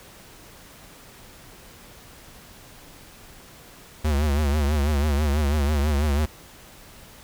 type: tone with vibrato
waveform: square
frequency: 73.42 Hz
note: D2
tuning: in tune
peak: -20 dBFS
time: 4.04-6.26 s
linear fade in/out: 10 ms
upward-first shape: triangle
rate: 6.1 Hz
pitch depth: 120 cents each way
effects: pink hiss -47 dBFS RMS until 7.23 s